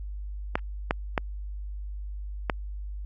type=clicks; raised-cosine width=0.5 ms; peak=-8 dBFS; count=4; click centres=0.555 / 0.909 / 1.178 / 2.498 s; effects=added 50 Hz sine -33 dBFS peak until 3.05 s + Opus 48 kbps